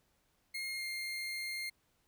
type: tone with pitch glide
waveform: 30% pulse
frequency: 2138 to 2118 Hz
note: C7 to C7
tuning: +37 to +21 cents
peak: -35 dBFS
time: 0.54-1.7 s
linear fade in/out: 10 ms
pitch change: -16 cents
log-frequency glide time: 0.76-0.83 s
effects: pink hiss -75 dBFS RMS until 2.07 s